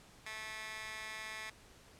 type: tone with high-pass filter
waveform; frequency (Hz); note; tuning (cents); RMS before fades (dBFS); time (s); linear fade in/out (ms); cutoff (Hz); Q
15% pulse; 218; A3; -16; -45; 0.26-1.5; 5; 1600; 2.2
effects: pink hiss -60 dBFS RMS until 1.99 s + low-pass 10000 Hz 12 dB/octave